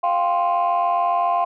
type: chord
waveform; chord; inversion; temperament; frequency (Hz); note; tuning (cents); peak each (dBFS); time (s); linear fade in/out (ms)
sine; F suspended second; none; just; 698.5 / 785.8 / 1047.7; F5 / G5 / C6; 0 / +4 / +2; -18 / -23 / -20; 0.03-1.45; 10
effects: tanh soft clip ceiling -12 dBFS